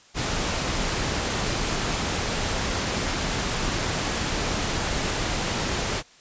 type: noise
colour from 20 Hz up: pink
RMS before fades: -26 dBFS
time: 0.14-6.03 s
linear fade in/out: 50 ms
effects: white hiss -53 dBFS RMS until 6.2 s + resampled to 16000 Hz